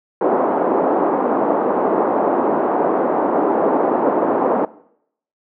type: band-pass noise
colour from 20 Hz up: pink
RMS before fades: -17 dBFS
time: 0.21-4.65 s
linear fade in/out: 2 ms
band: 280 to 980 Hz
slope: 24 dB/octave
effects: noise-tail reverb RT60 0.7 s tail -20 dB re dry